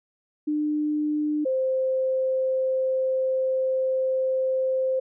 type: tone pair in turn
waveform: sine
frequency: 300.6 / 522.4 Hz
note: D4 / C5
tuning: +40 / -3 cents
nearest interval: minor seventh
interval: 957 cents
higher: second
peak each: -22 / -21 dBFS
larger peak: second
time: 0.47-1.45 / 1.45-5 s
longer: second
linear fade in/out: 10 ms
effects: none